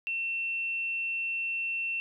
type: tone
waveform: sine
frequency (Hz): 2700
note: E7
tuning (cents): +41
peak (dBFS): -29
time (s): 0.07-2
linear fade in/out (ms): 0
effects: 11-bit